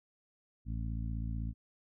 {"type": "harmonic tone", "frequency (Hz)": 55.9, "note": "A1", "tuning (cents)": 28, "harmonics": [1, 2, 3, 4, 5], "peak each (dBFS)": [-36, -39, -46, -45, -51], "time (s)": [0.65, 1.54], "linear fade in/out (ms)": 50, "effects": []}